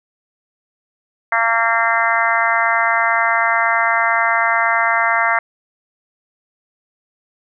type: harmonic tone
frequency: 229 Hz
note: A#3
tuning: 31 cents flat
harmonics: 3 / 4 / 5 / 6 / 7 / 8 / 9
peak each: -21 / -21 / -21 / -21 / -21 / -21 / -21 dBFS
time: 1.32-5.39 s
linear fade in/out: 2 ms
effects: none